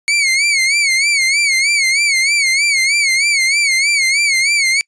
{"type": "tone with vibrato", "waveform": "sawtooth", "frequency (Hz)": 2217, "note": "C#7", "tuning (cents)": 0, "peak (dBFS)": -8, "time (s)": [0.08, 4.81], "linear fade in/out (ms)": 0, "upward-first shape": "sine", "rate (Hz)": 3.2, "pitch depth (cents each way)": 110, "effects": ["noise-tail reverb RT60 0.1 s tail -26 dB re dry", "resampled to 22050 Hz"]}